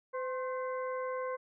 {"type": "harmonic tone with a mistuned harmonic", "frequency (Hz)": 511, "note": "C5", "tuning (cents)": -41, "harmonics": [1, 2, 3, 4], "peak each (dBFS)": [-35, -39, -47, -50], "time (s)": [0.13, 1.37], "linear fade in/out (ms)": 20, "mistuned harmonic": 2, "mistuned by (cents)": 60, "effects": []}